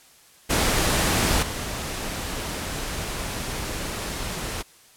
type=noise with level steps; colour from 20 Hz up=pink; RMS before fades=-21 / -30 dBFS; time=0.49-4.63 s; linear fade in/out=20 ms; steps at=1.42 s; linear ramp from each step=10 ms; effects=white hiss -53 dBFS RMS until 4.96 s + low-pass 12000 Hz 12 dB/octave